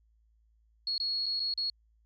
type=tone with dropouts; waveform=sine; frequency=4329 Hz; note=C#8; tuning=42 cents flat; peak=-29 dBFS; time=0.87-1.7 s; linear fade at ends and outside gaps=2 ms; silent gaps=0.98-1 / 1.259-1.263 / 1.396-1.401 / 1.539-1.576 s; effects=added 55 Hz sine -64 dBFS peak until 2.05 s